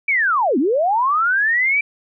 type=linear two-way sweep; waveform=sine; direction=down then up; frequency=2349 to 235.2 to 2349 Hz; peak=-14 dBFS; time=0.08-1.81 s; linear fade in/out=5 ms; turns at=0.58 s; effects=none